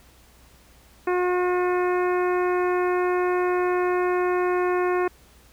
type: harmonic tone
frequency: 360.1 Hz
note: F#4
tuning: 47 cents flat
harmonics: 1 / 2 / 3 / 4 / 5 / 6 / 7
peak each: -21 / -29 / -29 / -34 / -35 / -40 / -40 dBFS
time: 1.07-5.08 s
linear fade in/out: 5 ms
effects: added 60 Hz sine -55 dBFS peak until 5.52 s + pink hiss -55 dBFS RMS until 5.52 s